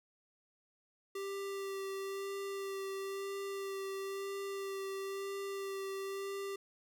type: tone with vibrato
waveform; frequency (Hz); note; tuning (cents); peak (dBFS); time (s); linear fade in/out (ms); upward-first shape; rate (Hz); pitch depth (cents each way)
square; 392; G4; 0; -39; 1.15-6.56; 5; sine; 1; 14
effects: none